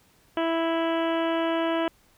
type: harmonic tone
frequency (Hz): 329.6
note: E4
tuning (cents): 0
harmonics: 1 / 2 / 3 / 4 / 5 / 6 / 7 / 8 / 9 / 10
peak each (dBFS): -26 / -27 / -32 / -36 / -37 / -42 / -43 / -43 / -39 / -46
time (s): 0.37-1.88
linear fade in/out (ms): 2
effects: pink hiss -61 dBFS RMS until 2.17 s